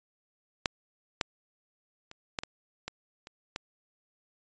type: clicks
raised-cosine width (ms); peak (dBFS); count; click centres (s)
0.2; -8 / -9 / -28 / -13 / -19 / -18 / -28 / -17; 8; 0.658 / 1.212 / 2.114 / 2.388 / 2.435 / 2.88 / 3.271 / 3.561
effects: resampled to 16000 Hz